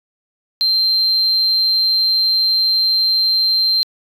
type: tone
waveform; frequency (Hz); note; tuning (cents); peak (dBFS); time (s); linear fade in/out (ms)
sine; 4144; C8; -17; -11; 0.61-3.83; 0
effects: tanh soft clip ceiling -9 dBFS